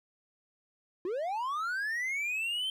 triangle linear sweep, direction up, 335.6 to 3136 Hz, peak -29 dBFS, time 1.05-2.7 s, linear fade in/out 2 ms, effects none

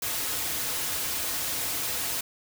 white noise with comb filter, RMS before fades -30 dBFS, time 0.02-2.21 s, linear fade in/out 5 ms, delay 5.1 ms, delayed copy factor -0.5, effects none

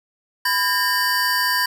square tone cluster, 998 / 1614 / 1819 / 4620 Hz, B5 / G#6 / A#6 / D8, +18 / -50 / -43 / -29 cents, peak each -24 dBFS, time 0.45-1.66 s, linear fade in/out 5 ms, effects none

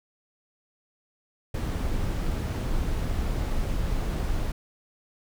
brown noise, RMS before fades -27 dBFS, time 1.54-4.52 s, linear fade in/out 5 ms, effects none

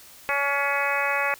harmonic tone with a mistuned harmonic, 282.1 Hz, C#4, 30 cents sharp, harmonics 2 / 3 / 4 / 5 / 6 / 7 / 8 / 9, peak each -30 / -30 / -30 / -30 / -30 / -30 / -30 / -30 dBFS, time 0.29-1.34 s, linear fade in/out 0 ms, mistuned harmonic 8, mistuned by -26 cents, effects white hiss -48 dBFS RMS until 1.39 s

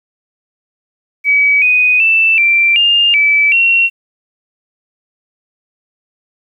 sine tone with pitch steps, 2277 / 2492 / 2655 / 2354 / 2813 / 2306 / 2732 Hz, C#7 / D#7 / E7 / D7 / F7 / D7 / F7, +46 / +2 / +12 / +3 / +12 / -32 / -39 cents, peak -7 dBFS, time 1.24-3.9 s, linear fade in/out 50 ms, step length 380 ms, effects 8-bit

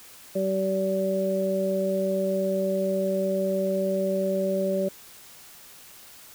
harmonic tone, 191.6 Hz, G3, 39 cents flat, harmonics 1 / 2 / 3, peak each -28 / -29 / -25 dBFS, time 0.35-4.89 s, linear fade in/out 10 ms, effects white hiss -48 dBFS RMS until 6.34 s

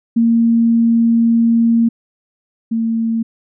sine tone pair in turn, 230.8 / 227 Hz, A#3 / A#3, -17 / -46 cents, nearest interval unison, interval 29 cents, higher first, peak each -9 / -14 dBFS, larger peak first, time 0.16-1.89 / 2.71-3.23 s, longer first, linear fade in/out 10 ms, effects none

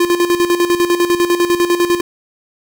square tone with tremolo, 348.7 Hz, F4, 3 cents flat, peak -10 dBFS, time 0-2.01 s, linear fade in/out 5 ms, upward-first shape square, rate 10 Hz, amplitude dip 65%, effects none

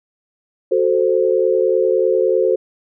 sine chord, F# diminished, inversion none, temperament equal, 370 / 440 / 523.3 Hz, F#4 / A4 / C5, 0 / 0 / 0 cents, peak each -17 dBFS, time 0.71-2.56 s, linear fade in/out 10 ms, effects none

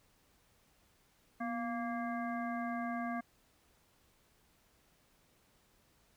harmonic tone with a mistuned harmonic, 232 Hz, A#3, 8 cents flat, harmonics 1 / 3 / 5 / 7 / 9, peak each -38 / -40 / -44 / -46 / -50 dBFS, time 1.4-3.21 s, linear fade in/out 10 ms, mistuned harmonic 1, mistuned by +71 cents, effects pink hiss -70 dBFS RMS until 6.16 s

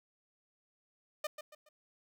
sawtooth tone with echo, 606 Hz, D#5, 46 cents flat, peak -30 dBFS, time 1.24-1.27 s, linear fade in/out 5 ms, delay 140 ms, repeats 3, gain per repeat -9 dB, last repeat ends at 1.69 s, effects none

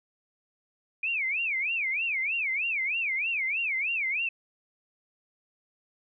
sine tone with vibrato, 2392 Hz, D7, 31 cents sharp, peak -26 dBFS, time 1.03-4.29 s, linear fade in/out 5 ms, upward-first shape sine, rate 3.2 Hz, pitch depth 260 cents each way, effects none

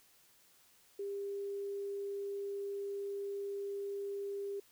sine tone, 400 Hz, G4, 35 cents sharp, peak -37 dBFS, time 0.99-4.6 s, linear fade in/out 5 ms, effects white hiss -66 dBFS RMS until 4.71 s

